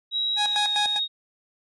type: tone with pitch glide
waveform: sine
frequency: 3855 to 3747 Hz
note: B7 to A#7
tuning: -43 to +8 cents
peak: -22 dBFS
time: 0.11-1.08 s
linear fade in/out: 50 ms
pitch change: -49 cents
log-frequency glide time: 0.39-0.73 s
type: tone with tremolo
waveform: sawtooth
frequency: 831 Hz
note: G#5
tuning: 1 cent sharp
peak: -19 dBFS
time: 0.36-1 s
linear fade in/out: 50 ms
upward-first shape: square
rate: 5 Hz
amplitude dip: 80%
effects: MP3 48 kbps